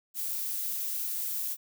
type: noise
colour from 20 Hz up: violet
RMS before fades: -33 dBFS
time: 0.14-1.57 s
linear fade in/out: 50 ms
effects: none